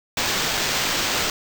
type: noise with sample-and-hold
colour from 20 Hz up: blue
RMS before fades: -23 dBFS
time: 0.17-1.3 s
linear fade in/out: 2 ms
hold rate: 11025 Hz
effects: none